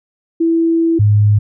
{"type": "tone pair in turn", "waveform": "sine", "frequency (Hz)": [330.5, 104.34], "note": ["E4", "G#2"], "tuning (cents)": [5, 9], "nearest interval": "octave + minor sixth", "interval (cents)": 1996, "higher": "first", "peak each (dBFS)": [-10, -7], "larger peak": "second", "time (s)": [[0.4, 0.99], [0.99, 1.39]], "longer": "first", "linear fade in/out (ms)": 10, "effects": []}